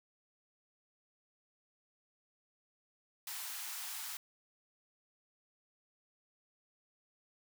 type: high-pass noise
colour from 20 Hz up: white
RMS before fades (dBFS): -43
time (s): 3.27-4.17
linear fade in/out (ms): 2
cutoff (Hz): 750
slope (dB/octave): 48
effects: none